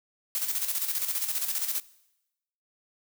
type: noise with tremolo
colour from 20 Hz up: blue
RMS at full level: -28 dBFS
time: 0.35-1.8 s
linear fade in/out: 0 ms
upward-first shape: square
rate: 15 Hz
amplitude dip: 55%
effects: noise-tail reverb RT60 0.9 s tail -20 dB re dry